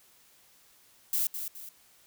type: noise with echo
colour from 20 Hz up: violet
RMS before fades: -28 dBFS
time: 1.13-1.27 s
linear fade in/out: 2 ms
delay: 210 ms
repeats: 2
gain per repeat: -8 dB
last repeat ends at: 1.69 s
effects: white hiss -61 dBFS RMS until 2.06 s